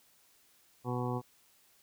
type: harmonic tone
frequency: 123.47 Hz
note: B2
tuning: in tune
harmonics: 1 / 2 / 3 / 4 / 6 / 7 / 8 / 9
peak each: -35 / -38 / -40 / -41 / -43 / -43 / -44 / -45 dBFS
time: 0.84-1.22 s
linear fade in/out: 50 ms
effects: white hiss -66 dBFS RMS until 1.82 s